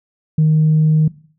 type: tone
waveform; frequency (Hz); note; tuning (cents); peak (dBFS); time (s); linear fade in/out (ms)
sine; 155.56; D#3; 0; -8; 0.38-1.08; 5
effects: noise-tail reverb RT60 0.5 s tail -20 dB re dry + tanh soft clip ceiling -6 dBFS